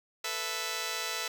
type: chord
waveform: 5% pulse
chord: A suspended second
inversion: none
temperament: just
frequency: 440 / 495 / 660 Hz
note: A4 / B4 / E5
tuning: 0 / +4 / +2 cents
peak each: -27 dBFS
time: 0.24-1.28 s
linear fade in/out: 5 ms
effects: none